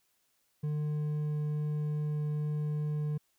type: tone with hard clipping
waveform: triangle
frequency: 150.2 Hz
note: D3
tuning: 39 cents sharp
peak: -31 dBFS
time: 0.63-3.18 s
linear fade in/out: 10 ms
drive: 7 dB
effects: white hiss -74 dBFS RMS until 3.38 s